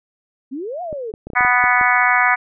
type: exponential two-way sweep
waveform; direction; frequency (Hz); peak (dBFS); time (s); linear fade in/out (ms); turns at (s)
sine; up then down; 246.9 to 737 to 417.1; -24; 0.51-1.12; 20; 0.82
type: clicks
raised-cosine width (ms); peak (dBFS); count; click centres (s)
2; -18; 9; 0.928 / 1.139 / 1.27 / 1.302 / 1.334 / 1.408 / 1.449 / 1.64 / 1.812
type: harmonic tone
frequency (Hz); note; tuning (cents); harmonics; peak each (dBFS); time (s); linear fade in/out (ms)
246.9; B3; 0; 3 / 4 / 5 / 6 / 7 / 8 / 9; -20 / -20 / -20 / -20 / -20 / -20 / -20; 1.35-2.36; 20
effects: none